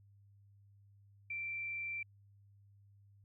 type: tone with frequency modulation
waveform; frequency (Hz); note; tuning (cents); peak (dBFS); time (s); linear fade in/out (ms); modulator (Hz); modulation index
sine; 2349; D7; 0; -38; 1.3-2.03; 5; 38.2; 0.37
effects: added 100 Hz sine -61 dBFS peak until 3.24 s